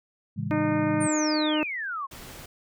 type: chord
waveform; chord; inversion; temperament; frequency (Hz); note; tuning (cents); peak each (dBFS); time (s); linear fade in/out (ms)
sine; A major seventh; none; just; 110 / 137.5 / 165 / 206.2; A2 / C#3 / E3 / G#3; 0 / -14 / +2 / -12; -33; 0.36-1.08; 20
type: harmonic tone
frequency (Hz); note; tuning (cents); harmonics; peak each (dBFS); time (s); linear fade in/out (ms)
305.7; D#4; -30; 1 / 2 / 3 / 4 / 5 / 6 / 7 / 8; -24 / -30 / -34 / -36 / -38 / -40 / -41 / -42; 0.51-1.63; 0
type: exponential sweep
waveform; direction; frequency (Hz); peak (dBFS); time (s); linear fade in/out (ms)
sine; down; 9397 to 1046.5; -29; 1-2.07; 20
type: noise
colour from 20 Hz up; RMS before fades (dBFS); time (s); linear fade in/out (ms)
pink; -43; 2.11-2.46; 5
effects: none